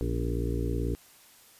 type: harmonic tone with a mistuned harmonic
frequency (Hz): 58.27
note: A#1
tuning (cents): 0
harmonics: 1 / 2 / 3 / 4 / 5 / 6 / 7 / 8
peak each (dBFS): -30 / -33 / -40 / -41 / -36 / -39 / -37 / -40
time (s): 0.01-0.95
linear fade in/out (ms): 0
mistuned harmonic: 4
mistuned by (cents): +84
effects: white hiss -56 dBFS RMS until 1.59 s + resampled to 32000 Hz